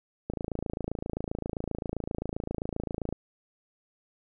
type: click train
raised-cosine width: 2 ms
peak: -18 dBFS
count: 79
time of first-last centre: 0.3-3.126 s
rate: 27.6 Hz
effects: none